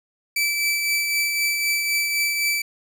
sawtooth tone with tremolo, 2317 Hz, D7, 24 cents flat, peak -15 dBFS, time 0.36-2.62 s, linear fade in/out 5 ms, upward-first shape triangle, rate 3.9 Hz, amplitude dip 40%, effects none

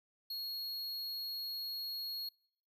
square tone, 4309 Hz, C#8, 50 cents flat, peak -39 dBFS, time 0.3-2.29 s, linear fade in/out 5 ms, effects noise-tail reverb RT60 0.6 s tail -25 dB re dry

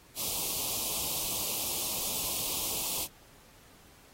white band-stop noise, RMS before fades -33 dBFS, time 0.15-3.08 s, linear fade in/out 50 ms, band 1100 to 2500 Hz, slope 48 dB/octave, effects pink hiss -58 dBFS RMS until 4.13 s + AAC 48 kbps

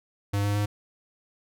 square tone with pitch steps, 101 / 102.17 / 103.36 Hz, G#2 / G#2 / G#2, -48 / -28 / -8 cents, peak -24 dBFS, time 0.33-0.66 s, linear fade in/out 10 ms, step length 110 ms, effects none

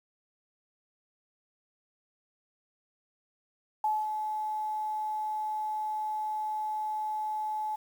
sine tone with ADSR envelope, 858 Hz, A5, 44 cents flat, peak -24 dBFS, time 3.84-7.76 s, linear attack 3 ms, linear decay 220 ms, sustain -6 dB, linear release 9 ms, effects 9-bit

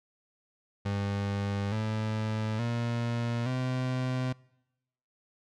30% pulse tone with pitch steps, 100.4 / 108.86 / 118.03 / 127.97 Hz, G2 / A2 / A#2 / C3, +42 / -18 / +22 / -38 cents, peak -26 dBFS, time 0.85-4.33 s, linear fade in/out 10 ms, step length 870 ms, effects noise-tail reverb RT60 0.9 s tail -24 dB re dry + low-pass 5000 Hz 12 dB/octave

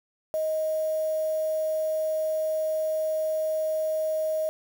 sine tone with quantisation, 626 Hz, D#5, 10 cents sharp, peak -24 dBFS, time 0.34-4.49 s, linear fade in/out 0 ms, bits 7, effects none

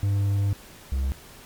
triangle tone pair in turn, 100 / 66.74 Hz, G2 / C2, +35 / +35 cents, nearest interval perfect fifth, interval 700 cents, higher first, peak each -18 / -20 dBFS, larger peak first, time 0.03-0.53 / 0.92-1.12 s, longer first, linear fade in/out 0 ms, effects pink hiss -47 dBFS RMS until 1.45 s + MP3 96 kbps

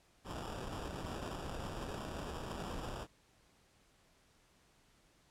pink noise with sample-and-hold, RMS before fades -43 dBFS, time 0.24-3.07 s, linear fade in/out 50 ms, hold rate 2100 Hz, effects pink hiss -69 dBFS RMS until 5.3 s + low-pass 10000 Hz 12 dB/octave

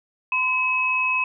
sine tone pair together, 1016.5 / 2564 Hz, B5 / E7, +50 / -49 cents, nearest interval octave + major third, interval 1601 cents, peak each -25 / -20 dBFS, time 0.32-1.24 s, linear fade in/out 2 ms, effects none

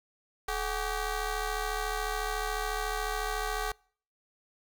15% pulse ring-modulated tone, 392 Hz, G4, in tune, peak -21 dBFS, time 0.48-3.72 s, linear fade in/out 5 ms, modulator 355 Hz, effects noise-tail reverb RT60 0.5 s tail -26 dB re dry

